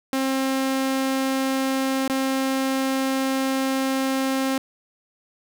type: tone with dropouts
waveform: sawtooth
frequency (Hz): 266.4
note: C4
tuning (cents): +31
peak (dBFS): -17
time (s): 0.13-4.58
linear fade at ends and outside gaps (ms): 1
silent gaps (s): 2.078-2.098
effects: none